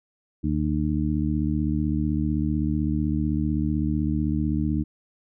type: harmonic tone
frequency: 75.8 Hz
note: D#2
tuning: 45 cents flat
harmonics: 1 / 2 / 3 / 4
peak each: -27 / -27 / -27 / -27 dBFS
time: 0.43-4.84 s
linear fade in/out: 20 ms
effects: none